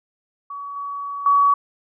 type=tone with level steps; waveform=sine; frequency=1132 Hz; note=C#6; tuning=36 cents sharp; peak=-29 / -26 / -12 dBFS; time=0.5-1.54 s; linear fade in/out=5 ms; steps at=0.76 / 1.26 s; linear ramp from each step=2 ms; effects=none